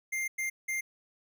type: tone bursts at uneven times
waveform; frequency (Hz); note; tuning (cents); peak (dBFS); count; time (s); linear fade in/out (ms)
square; 2104; C7; +9; -31; 3; 0.12-0.28 / 0.38-0.5 / 0.68-0.81; 10
effects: none